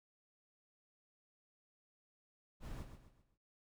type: noise with echo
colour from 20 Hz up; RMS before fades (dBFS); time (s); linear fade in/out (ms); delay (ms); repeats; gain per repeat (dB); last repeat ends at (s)
brown; -45; 2.6-2.86; 50; 130; 4; -8; 3.38
effects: none